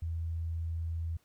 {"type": "tone", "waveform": "sine", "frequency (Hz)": 82.5, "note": "E2", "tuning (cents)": 2, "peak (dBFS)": -32, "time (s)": [0.02, 1.17], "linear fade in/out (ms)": 5, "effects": ["pink hiss -71 dBFS RMS until 1.24 s"]}